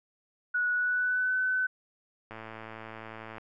sine tone with pitch glide, 1466 to 1511.6 Hz, F#6 to F#6, -16 to +37 cents, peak -25 dBFS, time 0.54-1.67 s, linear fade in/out 10 ms, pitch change +53 cents, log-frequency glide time 0.72-1.35 s
click train, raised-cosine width 0.5 ms, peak -27 dBFS, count 120, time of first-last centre 2.31-3.382 s, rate 111 Hz
effects none

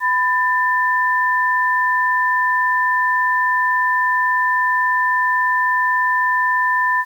sine tone pair together, 1000 / 1781.8 Hz, B5 / A6, +21 / +21 cents, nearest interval minor seventh, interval 1000 cents, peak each -17 dBFS, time 0-7.05 s, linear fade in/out 50 ms, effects 8-bit

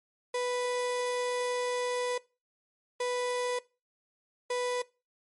35% pulse tone bursts at uneven times, 493.9 Hz, B4, in tune, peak -27 dBFS, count 3, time 0.34-2.18 / 3-3.59 / 4.5-4.82 s, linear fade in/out 5 ms, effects noise-tail reverb RT60 0.3 s tail -22 dB re dry + MP3 48 kbps

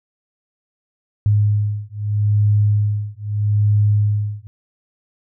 sine beating tone pair, 103.83 / 104.62 Hz, G#2 / G#2, 0 / +13 cents, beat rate 0.79 Hz, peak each -17 dBFS, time 1.26-4.47 s, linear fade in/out 0 ms, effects none

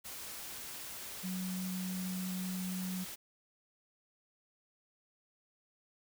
sine tone in noise, 185 Hz, F#3, in tune, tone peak -36 dBFS, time 1.23-3.05 s, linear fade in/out 20 ms, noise white, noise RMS -45 dBFS, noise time 0.04-3.16 s, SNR +6 dB, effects none

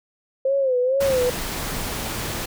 sine tone with vibrato, 523.3 Hz, C5, in tune, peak -17 dBFS, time 0.45-1.3 s, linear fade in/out 5 ms, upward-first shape sine, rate 2.2 Hz, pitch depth 100 cents each way
pink noise, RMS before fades -28 dBFS, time 1-2.46 s, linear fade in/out 10 ms
effects none

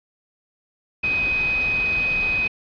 sine tone in noise, 2514 Hz, D#7, 17 cents sharp, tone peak -19 dBFS, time 1.03-2.48 s, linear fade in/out 10 ms, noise pink, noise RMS -32 dBFS, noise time 1.03-2.48 s, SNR +10 dB, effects resampled to 11025 Hz

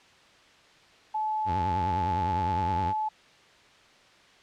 sine tone, 863 Hz, A5, 34 cents flat, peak -26 dBFS, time 1.14-3.09 s, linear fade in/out 10 ms
sawtooth tone with vibrato, 90.8 Hz, F#2, 32 cents flat, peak -26 dBFS, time 1.45-2.94 s, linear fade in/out 50 ms, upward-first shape triangle, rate 9.8 Hz, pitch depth 200 cents each way
effects white hiss -56 dBFS RMS until 4.42 s + low-pass 4000 Hz 12 dB/octave

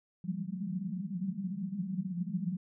white band-pass noise, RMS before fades -36 dBFS, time 0.24-2.57 s, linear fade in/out 2 ms, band 170 to 200 Hz, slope 96 dB/octave, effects none

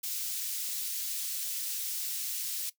white high-pass noise, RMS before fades -35 dBFS, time 0.03-2.7 s, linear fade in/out 10 ms, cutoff 3700 Hz, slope 12 dB/octave, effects noise-tail reverb RT60 0.1 s tail -17 dB re dry

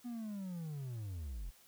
triangle linear sweep, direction down, 246.9 to 37.49 Hz, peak -38 dBFS, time 0.04-1.51 s, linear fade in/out 20 ms, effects white hiss -64 dBFS RMS until 1.67 s

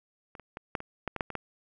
clicks, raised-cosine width 0.5 ms, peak -30 / -30 / -23 / -14 / -25 / -16 / -19 / -13 / -23 / -17 dBFS, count 10, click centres 0.352 / 0.397 / 0.571 / 0.752 / 0.804 / 1.077 / 1.163 / 1.208 / 1.303 / 1.353 s, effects none

